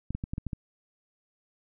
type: clicks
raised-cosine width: 5 ms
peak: -20 dBFS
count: 7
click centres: 0.106 / 0.15 / 0.239 / 0.335 / 0.381 / 0.467 / 0.532 s
effects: none